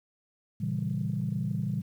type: chord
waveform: sine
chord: A# diminished seventh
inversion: none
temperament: equal with one note detuned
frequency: 116.54 / 138.59 / 164.81 / 196.56 Hz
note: A#2 / C#3 / E3 / G3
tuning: 0 / 0 / 0 / +5 cents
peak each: -33 dBFS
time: 0.6-1.82 s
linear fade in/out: 10 ms
effects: tanh soft clip ceiling -19 dBFS + 10-bit